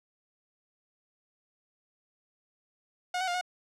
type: tone with pitch steps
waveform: sawtooth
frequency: 723 / 751 / 705 / 726 Hz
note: F#5 / F#5 / F5 / F#5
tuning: -40 / +26 / +16 / -33 cents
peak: -25 dBFS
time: 3.14-3.412 s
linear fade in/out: 5 ms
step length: 68 ms
effects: low-pass 7000 Hz 12 dB/octave